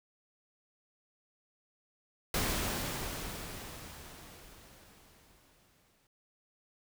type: noise with exponential decay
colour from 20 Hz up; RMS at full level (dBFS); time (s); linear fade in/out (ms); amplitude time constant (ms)
pink; -31; 2.34-6.07; 2; 810
effects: none